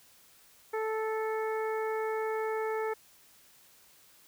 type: harmonic tone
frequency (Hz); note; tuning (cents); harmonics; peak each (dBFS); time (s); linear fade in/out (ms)
438.6; A4; -6; 1 / 2 / 3 / 4 / 5; -31 / -37 / -41 / -43 / -45; 0.73-2.94; 10
effects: white hiss -60 dBFS RMS until 4.27 s